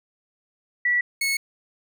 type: tone pair in turn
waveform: sine / sawtooth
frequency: 1951 / 2195 Hz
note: B6 / C#7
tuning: -22 / -18 cents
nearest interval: major second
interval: 204 cents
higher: second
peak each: -18 dBFS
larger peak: neither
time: 0.85-1.01 / 1.21-1.37 s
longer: neither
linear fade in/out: 5 ms
effects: none